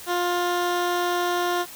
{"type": "tone with notch filter", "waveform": "15% pulse", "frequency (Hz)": 352.7, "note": "F4", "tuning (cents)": 17, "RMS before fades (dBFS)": -24, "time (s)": [0.06, 1.66], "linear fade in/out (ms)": 50, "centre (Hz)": 10000, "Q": 0.8, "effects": ["white hiss -41 dBFS RMS until 1.75 s"]}